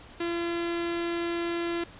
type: tone with notch filter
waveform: sawtooth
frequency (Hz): 341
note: F4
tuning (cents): -41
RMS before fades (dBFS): -30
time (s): 0.2-1.84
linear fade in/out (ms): 5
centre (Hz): 810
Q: 1.6
effects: pink hiss -49 dBFS RMS until 1.99 s + resampled to 8000 Hz